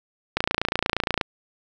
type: click train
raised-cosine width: 0.3 ms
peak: -5 dBFS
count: 25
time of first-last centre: 0.37-1.212 s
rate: 28.5 Hz
effects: none